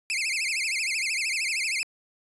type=tone with vibrato; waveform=sawtooth; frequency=2349 Hz; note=D7; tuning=in tune; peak=-22 dBFS; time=0.1-1.83 s; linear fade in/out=0 ms; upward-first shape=sine; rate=13 Hz; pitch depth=220 cents each way; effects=resampled to 24000 Hz